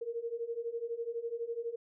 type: beating tone pair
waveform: sine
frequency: 458.7 / 470.7 Hz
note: A#4 / A#4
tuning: -28 / +17 cents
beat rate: 12 Hz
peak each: -39 / -37 dBFS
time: 0.01-1.76 s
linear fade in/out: 10 ms
effects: none